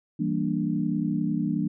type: chord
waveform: sine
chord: E half-diminished seventh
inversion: none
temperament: equal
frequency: 164.81 / 196 / 233.1 / 293.7 Hz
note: E3 / G3 / Bb3 / D4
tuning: 0 / 0 / 0 / 0 cents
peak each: -29 dBFS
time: 0.19-1.68 s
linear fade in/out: 10 ms
effects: none